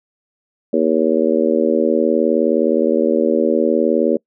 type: harmonic tone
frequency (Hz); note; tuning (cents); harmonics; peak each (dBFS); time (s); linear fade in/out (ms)
79.4; D#2; +36; 3 / 4 / 5 / 6 / 7; -19 / -19 / -19 / -19 / -19; 0.73-4.17; 5
effects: noise-tail reverb RT60 0.1 s tail -26 dB re dry